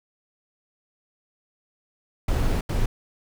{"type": "noise bursts at uneven times", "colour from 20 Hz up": "brown", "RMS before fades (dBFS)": -22, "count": 2, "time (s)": [[2.28, 2.61], [2.69, 2.86]], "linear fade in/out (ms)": 5, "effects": []}